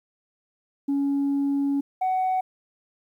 sine tone pair in turn, 280 / 747.5 Hz, C#4 / F#5, +18 / +17 cents, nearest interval octave + perfect fourth, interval 1699 cents, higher second, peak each -19 dBFS, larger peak neither, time 0.88-1.81 / 2.01-2.41 s, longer first, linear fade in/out 10 ms, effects tanh soft clip ceiling -19 dBFS + 10-bit

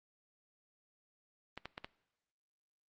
clicks, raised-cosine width 0.3 ms, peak -26 dBFS, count 4, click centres 1.576 / 1.656 / 1.779 / 1.845 s, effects noise-tail reverb RT60 0.9 s tail -20 dB re dry + Opus 32 kbps

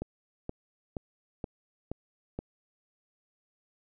click train, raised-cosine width 2 ms, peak -21 dBFS, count 6, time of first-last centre 0.02-2.39 s, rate 2.11 Hz, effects none

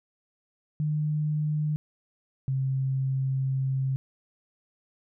sine tone pair in turn, 151.5 / 133.42 Hz, D#3 / C3, -46 / +34 cents, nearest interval major second, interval 220 cents, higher first, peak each -24 dBFS, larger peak neither, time 0.8-1.76 / 2.48-3.96 s, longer second, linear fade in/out 0 ms, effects none

